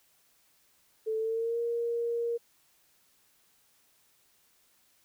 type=tone with pitch glide; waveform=sine; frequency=440 to 468.9 Hz; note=A4 to A#4; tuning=0 to +10 cents; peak=-28 dBFS; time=1.06-2.38 s; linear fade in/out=20 ms; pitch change=+110 cents; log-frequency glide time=1.17-1.59 s; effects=white hiss -67 dBFS RMS until 5.04 s